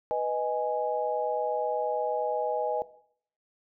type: chord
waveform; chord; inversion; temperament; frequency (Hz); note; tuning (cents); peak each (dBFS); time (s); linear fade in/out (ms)
sine; G# minor; first; equal; 493.9 / 622.3 / 830.6; B4 / D#5 / G#5; 0 / 0 / 0; -30; 0.11-2.82; 0
effects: noise-tail reverb RT60 0.6 s tail -17 dB re dry